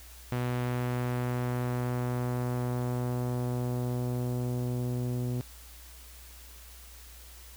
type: tone with low-pass filter sweep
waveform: sawtooth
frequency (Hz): 123.47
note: B2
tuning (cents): 0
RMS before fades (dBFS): -31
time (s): 0.32-5.41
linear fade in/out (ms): 0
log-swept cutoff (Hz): 2900 to 390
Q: 0.78
effects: added 60 Hz sine -49 dBFS peak until 7.56 s + white hiss -52 dBFS RMS until 7.56 s